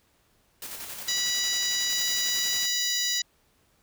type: noise with tremolo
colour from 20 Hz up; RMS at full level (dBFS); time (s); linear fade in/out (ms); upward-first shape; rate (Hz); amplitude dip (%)
white; -37; 0.62-2.66; 2; square; 11; 35
type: harmonic tone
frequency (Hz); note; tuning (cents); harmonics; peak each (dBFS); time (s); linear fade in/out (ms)
978; B5; -17; 2 / 3 / 4 / 5 / 6 / 7; -34 / -37 / -29 / -31 / -33 / -32; 1.08-3.22; 5
type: noise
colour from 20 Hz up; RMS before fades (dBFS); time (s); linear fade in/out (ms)
violet; -38; 1.89-3.2; 20
effects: pink hiss -66 dBFS RMS until 3.82 s